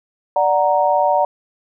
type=chord; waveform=sine; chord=D augmented; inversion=none; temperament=equal; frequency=587.3 / 740 / 932.3 Hz; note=D5 / F#5 / A#5; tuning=0 / 0 / 0 cents; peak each=-17 dBFS; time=0.36-1.25 s; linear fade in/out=2 ms; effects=none